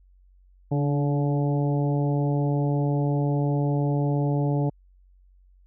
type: harmonic tone with a mistuned harmonic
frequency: 143.1 Hz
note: D3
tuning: 45 cents flat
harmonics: 1 / 2 / 3 / 4 / 5 / 6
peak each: -22 / -28 / -32 / -34 / -36 / -38 dBFS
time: 0.71-4.7 s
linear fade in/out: 10 ms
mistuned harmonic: 2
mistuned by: +33 cents
effects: added 46 Hz sine -53 dBFS peak until 5.66 s